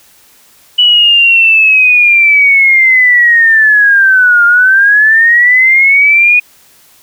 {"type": "linear two-way sweep", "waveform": "sine", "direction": "down then up", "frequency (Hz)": [2964, 1400, 2475], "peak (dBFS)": -3, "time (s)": [0.78, 6.4], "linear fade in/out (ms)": 10, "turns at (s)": 4.45, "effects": ["white hiss -44 dBFS RMS until 7.02 s"]}